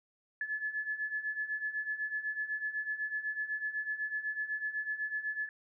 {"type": "beating tone pair", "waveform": "sine", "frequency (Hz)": [1715, 1723], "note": ["A6", "A6"], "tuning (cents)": [-45, -37], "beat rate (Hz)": 8, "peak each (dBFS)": [-39, -35], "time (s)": [0.41, 5.49], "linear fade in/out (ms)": 2, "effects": []}